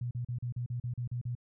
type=tone bursts; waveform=sine; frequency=121.6 Hz; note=B2; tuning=26 cents flat; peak=-32 dBFS; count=10; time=0.01-1.352 s; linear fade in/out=5 ms; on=100 ms; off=38 ms; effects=none